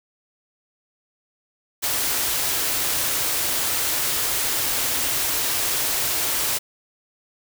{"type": "band-stop noise", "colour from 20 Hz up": "white", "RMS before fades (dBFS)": -23, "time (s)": [1.82, 6.59], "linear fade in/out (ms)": 20, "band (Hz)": [160, 240], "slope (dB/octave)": 96, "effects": []}